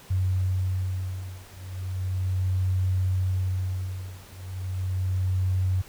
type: beating tone pair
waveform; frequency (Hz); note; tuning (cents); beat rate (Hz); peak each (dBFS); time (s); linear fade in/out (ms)
sine; 92.9 / 93.26; F#2 / F#2; +7 / +14; 0.36; -27; 0.1-5.82; 10
effects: pink hiss -49 dBFS RMS until 5.88 s

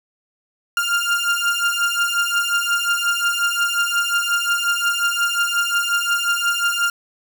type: beating tone pair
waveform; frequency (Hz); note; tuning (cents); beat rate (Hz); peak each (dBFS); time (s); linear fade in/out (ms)
30% pulse; 1396.9 / 1402.5; F6 / F6; 0 / +7; 5.6; -18 / -18; 0.77-6.9; 2
effects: none

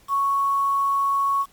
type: tone with quantisation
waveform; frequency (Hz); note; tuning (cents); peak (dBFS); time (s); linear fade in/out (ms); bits
sine; 1108.7; C#6; 0; -18; 0.08-1.46; 50; 7
effects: pink hiss -56 dBFS RMS until 1.52 s + MP3 96 kbps

